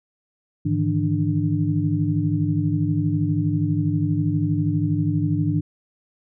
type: tone cluster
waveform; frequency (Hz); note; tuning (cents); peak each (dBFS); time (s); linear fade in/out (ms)
sine; 103.4 / 150.2 / 162.6 / 296.4; G#2 / D3 / E3 / D4; -7 / +39 / -23 / +16; -24; 0.65-5.61; 10
effects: none